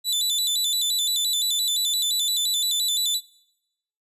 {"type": "tone with vibrato", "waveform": "sawtooth", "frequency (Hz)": 3729, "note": "A#7", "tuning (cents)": 0, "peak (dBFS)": -18, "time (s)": [0.04, 3.21], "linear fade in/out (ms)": 50, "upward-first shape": "square", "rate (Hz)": 5.8, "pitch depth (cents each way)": 100, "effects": ["noise-tail reverb RT60 0.9 s tail -24 dB re dry", "resampled to 32000 Hz"]}